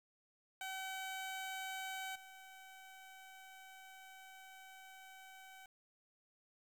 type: tone with level steps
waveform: 15% pulse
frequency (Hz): 762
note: G5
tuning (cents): -49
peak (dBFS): -36 / -49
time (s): 0.61-5.66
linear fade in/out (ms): 2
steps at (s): 2.15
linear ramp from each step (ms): 10
effects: 11-bit